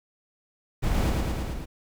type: noise with echo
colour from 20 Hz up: brown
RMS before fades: -24 dBFS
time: 0.82-1.11 s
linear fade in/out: 20 ms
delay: 110 ms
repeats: 5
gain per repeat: -2 dB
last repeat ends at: 1.66 s
effects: none